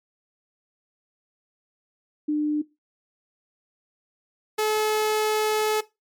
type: tone pair in turn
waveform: sine / sawtooth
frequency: 299.9 / 429.7 Hz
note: D4 / A4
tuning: +36 / -41 cents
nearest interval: tritone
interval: 623 cents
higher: second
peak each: -20 / -17 dBFS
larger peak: second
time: 2.28-2.62 / 4.58-5.81 s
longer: second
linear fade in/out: 10 ms
effects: noise-tail reverb RT60 0.2 s tail -17 dB re dry + MP3 96 kbps